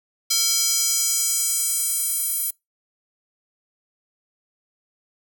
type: tone with high-pass filter sweep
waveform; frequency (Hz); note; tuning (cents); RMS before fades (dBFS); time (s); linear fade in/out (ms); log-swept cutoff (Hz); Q
square; 455; A#4; -42; -22; 0.3-2.51; 10; 5100 to 11000; 1.9
effects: noise-tail reverb RT60 0.2 s tail -25 dB re dry